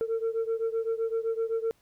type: beating tone pair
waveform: sine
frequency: 450 / 457.8 Hz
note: A4 / A#4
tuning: +39 / -31 cents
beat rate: 7.8 Hz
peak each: -27 / -29 dBFS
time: 0.01-1.71 s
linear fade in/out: 0 ms
effects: tanh soft clip ceiling -23 dBFS + pink hiss -67 dBFS RMS until 1.81 s